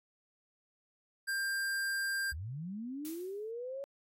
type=tone; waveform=square; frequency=1591 Hz; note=G6; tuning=25 cents sharp; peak=-33 dBFS; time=1.27-2.33 s; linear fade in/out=20 ms
type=linear sweep; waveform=sine; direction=up; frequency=63.9 to 562 Hz; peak=-38 dBFS; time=2.32-3.84 s; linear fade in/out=0 ms
type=noise with exponential decay; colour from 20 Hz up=blue; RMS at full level=-43 dBFS; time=3.05-3.51 s; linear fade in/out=0 ms; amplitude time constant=98 ms
effects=AAC 48 kbps